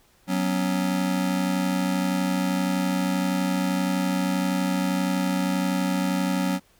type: chord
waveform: square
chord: F# suspended fourth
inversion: none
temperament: just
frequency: 185 / 246.7 / 277.5 Hz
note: F#3 / B3 / C#4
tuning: 0 / -2 / +2 cents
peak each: -25 / -31 / -28 dBFS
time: 0.27-6.6 s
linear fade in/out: 50 ms
effects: pink hiss -60 dBFS RMS until 6.79 s